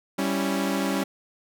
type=chord; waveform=sawtooth; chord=C# diminished; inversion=second; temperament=equal; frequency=196 / 277.2 / 329.6 Hz; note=G3 / C#4 / E4; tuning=0 / 0 / 0 cents; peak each=-23 / -23 / -28 dBFS; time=0.18-1.04 s; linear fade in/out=10 ms; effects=none